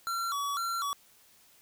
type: tone with vibrato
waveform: square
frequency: 1244.5 Hz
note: D#6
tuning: in tune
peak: -31 dBFS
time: 0.07-0.93 s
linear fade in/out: 0 ms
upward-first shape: square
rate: 2 Hz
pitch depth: 160 cents each way
effects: white hiss -61 dBFS RMS until 1.61 s